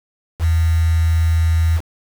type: tone with quantisation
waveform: sine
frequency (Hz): 81.9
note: E2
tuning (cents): -11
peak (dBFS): -12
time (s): 0.39-1.81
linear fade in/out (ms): 50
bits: 5
effects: none